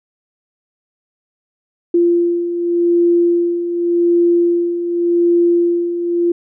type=beating tone pair; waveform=sine; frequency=344.3 / 345.17 Hz; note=F4 / F4; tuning=-25 / -20 cents; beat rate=0.87 Hz; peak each=-19 / -12 dBFS; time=1.94-6.32 s; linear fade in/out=5 ms; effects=none